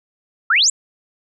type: exponential sweep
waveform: sine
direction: up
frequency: 1244.5 to 8060 Hz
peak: -11 dBFS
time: 0.5-0.7 s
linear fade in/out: 5 ms
effects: none